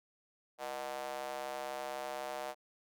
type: tone with high-pass filter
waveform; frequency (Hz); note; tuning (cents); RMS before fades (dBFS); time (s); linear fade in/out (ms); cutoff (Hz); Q
square; 68; C#2; -33; -41; 0.58-2.55; 50; 660; 3.1
effects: none